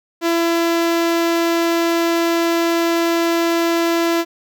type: tone with notch filter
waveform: sawtooth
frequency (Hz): 336.1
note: E4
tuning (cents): +34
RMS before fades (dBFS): -17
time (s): 0.21-4.25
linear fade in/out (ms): 50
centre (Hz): 9400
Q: 1.8
effects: none